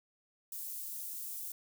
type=high-pass noise; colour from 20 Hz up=white; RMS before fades=-42 dBFS; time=0.52-1.52 s; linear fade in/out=2 ms; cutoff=10000 Hz; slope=12 dB/octave; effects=none